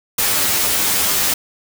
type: noise with comb filter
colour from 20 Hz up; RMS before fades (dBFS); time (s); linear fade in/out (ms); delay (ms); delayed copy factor
white; -17; 0.18-1.34; 5; 9.9; +0.65
effects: none